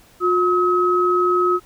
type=tone pair together; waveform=sine; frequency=358.6 / 1278 Hz; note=F4 / D#6; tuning=+46 / +46 cents; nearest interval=octave + minor seventh; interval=2200 cents; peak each=-17 dBFS; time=0.2-1.6 s; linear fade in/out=50 ms; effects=pink hiss -51 dBFS RMS until 1.65 s